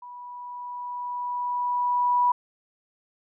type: tone with level ramp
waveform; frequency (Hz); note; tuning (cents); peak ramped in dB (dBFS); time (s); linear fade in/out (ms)
sine; 979; B5; -15; -39 to -17; 0.02-2.32; 5
effects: none